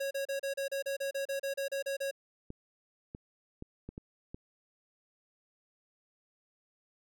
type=tone bursts; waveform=square; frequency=550 Hz; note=C#5; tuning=14 cents flat; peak=-33 dBFS; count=15; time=0-2.112 s; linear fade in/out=10 ms; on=110 ms; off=33 ms
type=clicks; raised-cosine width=3 ms; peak=-29 dBFS; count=6; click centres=2.504 / 3.149 / 3.624 / 3.89 / 3.979 / 4.345 s
effects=none